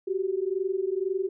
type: tone pair together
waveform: sine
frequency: 370 / 392 Hz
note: F#4 / G4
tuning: 0 / 0 cents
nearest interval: minor second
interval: 100 cents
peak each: -28 dBFS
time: 0.07-1.29 s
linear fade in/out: 10 ms
effects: none